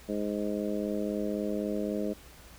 harmonic tone, 103.83 Hz, G#2, in tune, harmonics 2 / 3 / 4 / 5 / 6, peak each -33 / -35 / -36 / -37 / -38 dBFS, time 0.08-2.14 s, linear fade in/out 20 ms, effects added 60 Hz sine -53 dBFS peak until 2.58 s + pink hiss -53 dBFS RMS until 2.58 s

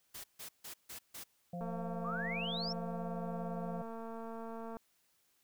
white noise bursts, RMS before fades -47 dBFS, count 5, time 0.14-1.24 s, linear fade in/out 10 ms, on 100 ms, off 150 ms
harmonic tone, 174.61 Hz, F3, in tune, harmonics 1 / 3 / 4, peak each -40 / -47 / -46 dBFS, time 1.53-3.82 s, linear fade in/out 5 ms
click train, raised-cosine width 1 ms, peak -33 dBFS, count 718, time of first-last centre 1.61-4.769 s, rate 227 Hz
sine exponential sweep, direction up, 1100 to 5588 Hz, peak -38 dBFS, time 2.04-2.73 s, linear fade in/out 10 ms
effects white hiss -74 dBFS RMS until 5.43 s

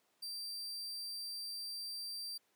40% pulse tone, 4699 Hz, D8, in tune, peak -40 dBFS, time 0.22-2.38 s, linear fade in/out 10 ms, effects pink hiss -75 dBFS RMS until 2.55 s + high-pass 300 Hz 12 dB/octave

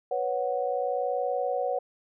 sine chord, B suspended second, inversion none, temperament equal, 493.9 / 554.4 / 740 Hz, B4 / C#5 / F#5, 0 / 0 / 0 cents, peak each -30 dBFS, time 0.11-1.79 s, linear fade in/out 5 ms, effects none

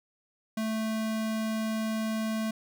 square tone, 220 Hz, A3, in tune, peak -29 dBFS, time 0.57-2.51 s, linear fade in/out 5 ms, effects none

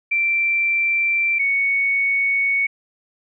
sine tone pair in turn, 2349 / 2223 Hz, D7 / C#7, 0 / +4 cents, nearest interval minor second, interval 96 cents, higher first, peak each -16 dBFS, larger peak neither, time 0.11-1.39 / 1.39-2.67 s, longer neither, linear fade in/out 10 ms, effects none

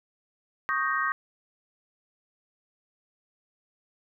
sine chord, Eb dominant seventh, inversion third, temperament equal, 1108.7 / 1244.5 / 1568 / 1864.7 Hz, Db6 / Eb6 / G6 / Bb6, 0 / 0 / 0 / 0 cents, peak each -30 dBFS, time 0.69-1.12 s, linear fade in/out 0 ms, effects none

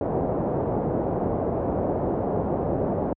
white low-pass noise, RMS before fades -25 dBFS, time 0.01-3.13 s, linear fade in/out 2 ms, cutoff 670 Hz, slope 24 dB/octave, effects high-pass 60 Hz 12 dB/octave

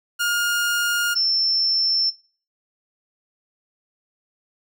sawtooth / sine tone pair in turn, 1419 / 5357 Hz, F6 / E8, +27 / +27 cents, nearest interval octave + major seventh, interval 2300 cents, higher second, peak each -16 dBFS, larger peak neither, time 0.19-1.15 / 1.15-2.11 s, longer neither, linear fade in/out 20 ms, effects noise-tail reverb RT60 0.4 s tail -20 dB re dry

